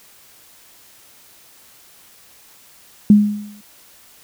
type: tone with exponential decay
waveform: sine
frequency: 207.7 Hz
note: G#3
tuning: in tune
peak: -3 dBFS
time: 3.1-3.61 s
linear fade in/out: 2 ms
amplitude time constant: 110 ms
effects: white hiss -48 dBFS RMS until 4.23 s